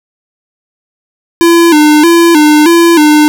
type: tone with vibrato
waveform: square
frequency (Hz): 319.4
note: D#4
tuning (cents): +45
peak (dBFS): -3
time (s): 1.41-3.28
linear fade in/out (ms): 0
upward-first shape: square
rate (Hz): 1.6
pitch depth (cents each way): 100
effects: none